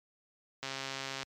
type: click train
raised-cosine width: 0.2 ms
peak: -20 dBFS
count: 82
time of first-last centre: 0.63-1.23 s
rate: 135 Hz
effects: high-pass 80 Hz 12 dB/octave + MP3 96 kbps